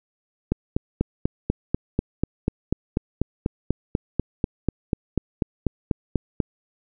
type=click train; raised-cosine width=3 ms; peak=-7 dBFS; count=25; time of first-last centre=0.52-6.402 s; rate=4.08 Hz; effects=none